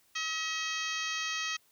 harmonic tone, 639 Hz, D#5, 46 cents sharp, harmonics 2 / 3 / 4 / 5 / 6 / 7 / 8 / 9 / 10, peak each -40 / -38 / -38 / -39 / -44 / -43 / -47 / -44 / -43 dBFS, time 0.15-1.57 s, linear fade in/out 10 ms, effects white hiss -67 dBFS RMS until 1.71 s

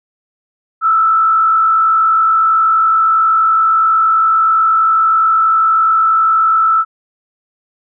sine tone with frequency modulation, 1318.5 Hz, E6, in tune, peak -8 dBFS, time 0.81-6.85 s, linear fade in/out 50 ms, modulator 50.8 Hz, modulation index 0.53, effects none

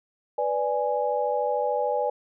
sine chord, G# diminished, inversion first, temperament equal, 493.9 / 587.3 / 830.6 Hz, B4 / D5 / G#5, 0 / 0 / 0 cents, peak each -27 dBFS, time 0.38-2.1 s, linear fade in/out 5 ms, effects none

